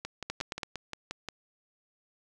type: two click trains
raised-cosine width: 0.2 ms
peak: -16 / -19 dBFS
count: 4 / 8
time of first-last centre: 0.3-0.632 / 0.05-1.287 s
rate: 9.03 / 5.66 Hz
effects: none